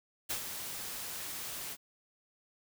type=noise with ADSR envelope; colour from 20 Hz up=white; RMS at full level=-34 dBFS; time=0.29-1.77 s; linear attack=16 ms; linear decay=95 ms; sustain=-7 dB; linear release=48 ms; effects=none